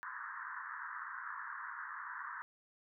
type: band-pass noise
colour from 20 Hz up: white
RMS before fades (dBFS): -45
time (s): 0.03-2.42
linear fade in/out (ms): 0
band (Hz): 960 to 1800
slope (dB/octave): 96
effects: none